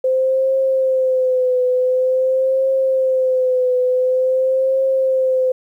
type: tone with vibrato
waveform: sine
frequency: 517 Hz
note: C5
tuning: 21 cents flat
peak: -13 dBFS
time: 0.04-5.52 s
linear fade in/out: 5 ms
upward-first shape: triangle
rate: 0.47 Hz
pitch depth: 52 cents each way
effects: 9-bit